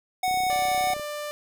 square tone, 740 Hz, F#5, in tune, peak -23 dBFS, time 0.23-0.94 s, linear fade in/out 5 ms
click train, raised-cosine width 2 ms, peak -29 dBFS, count 24, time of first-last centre 0.28-0.997 s, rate 32.1 Hz
sawtooth tone with pitch glide, 587.3 to 593.1 Hz, D5 to D5, 0 to +17 cents, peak -27 dBFS, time 0.5-1.31 s, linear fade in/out 0 ms, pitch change +17 cents, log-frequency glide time 0.77-0.86 s
effects none

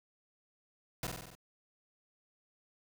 pink noise with echo, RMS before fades -37 dBFS, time 1.03-1.07 s, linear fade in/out 2 ms, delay 47 ms, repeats 6, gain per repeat -3 dB, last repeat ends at 1.352 s, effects none

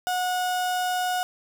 35% pulse tone, 729 Hz, F#5, 26 cents flat, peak -22 dBFS, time 0.07-1.23 s, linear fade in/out 0 ms, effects none

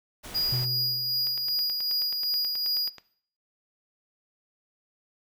pink noise, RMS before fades -41 dBFS, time 0.23-0.66 s, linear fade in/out 20 ms
square tone with tremolo, 4882 Hz, D#8, 34 cents flat, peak -24 dBFS, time 0.34-2.9 s, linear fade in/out 20 ms, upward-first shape sine, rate 2.6 Hz, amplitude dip 35%
triangle tone with exponential decay, 124.8 Hz, B2, 19 cents sharp, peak -24 dBFS, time 0.52-1.77 s, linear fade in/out 5 ms, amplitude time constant 270 ms
click train, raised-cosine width 0.2 ms, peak -25 dBFS, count 17, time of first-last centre 1.27-2.983 s, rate 9.34 Hz
effects noise-tail reverb RT60 0.5 s tail -17 dB re dry

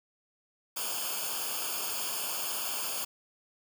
white noise with comb filter, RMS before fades -34 dBFS, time 0.76-3.05 s, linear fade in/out 10 ms, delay 0.51 ms, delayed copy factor -0.95, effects none

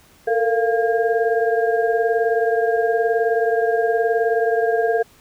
sine tone cluster, 446.4 / 465.4 / 694 / 1620 Hz, A4 / A#4 / F5 / G#6, +25 / -3 / -11 / -43 cents, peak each -19 / -22 / -21 / -27 dBFS, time 0.27-5.03 s, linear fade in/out 10 ms, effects pink hiss -52 dBFS RMS until 5.2 s

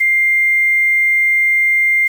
sine tone with quantisation, 2100 Hz, C7, 6 cents sharp, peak -10 dBFS, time 0-2.08 s, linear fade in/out 10 ms, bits 6, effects none

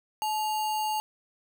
sine tone with sample-and-hold, 860 Hz, A5, 40 cents flat, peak -26 dBFS, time 0.22-1 s, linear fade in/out 0 ms, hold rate 3675 Hz, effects none

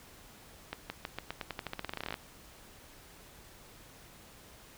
accelerating click train, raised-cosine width 0.3 ms, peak -20 dBFS, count 22, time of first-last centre 0.73-2.142 s, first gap 170 ms, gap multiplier 0.89, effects pink hiss -55 dBFS RMS until 4.77 s

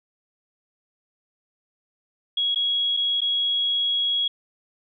sine tone with dropouts, 3321 Hz, G#7, 1 cent flat, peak -20 dBFS, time 2.37-4.28 s, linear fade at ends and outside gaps 5 ms, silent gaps 2.547-2.558 / 2.968-2.971 / 3.207-3.216 s, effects none

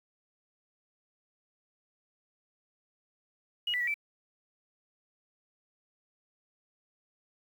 sine tone with pitch steps, 2893 / 1973 / 1927 / 2326 Hz, F#7 / B6 / B6 / D7, -40 / -2 / -43 / -17 cents, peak -28 dBFS, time 3.67-3.942 s, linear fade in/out 5 ms, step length 68 ms, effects 9-bit

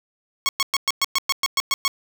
10% pulse tone bursts, 1100 Hz, C#6, 14 cents flat, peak -9 dBFS, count 11, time 0.46-1.879 s, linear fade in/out 0 ms, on 29 ms, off 110 ms, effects none

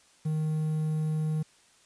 triangle tone with quantisation, 155.56 Hz, D#3, in tune, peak -24 dBFS, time 0.25-1.43 s, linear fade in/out 10 ms, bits 9, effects white hiss -61 dBFS RMS until 1.85 s + resampled to 22050 Hz

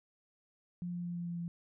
sine tone with pitch steps, 176 / 174.99 / 173.98 / 172.98 / 171.98 / 170.99 Hz, F3 / F3 / F3 / F3 / F3 / F3, +14 / +4 / -6 / -16 / -26 / -36 cents, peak -36 dBFS, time 0.82-1.48 s, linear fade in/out 0 ms, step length 110 ms, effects none

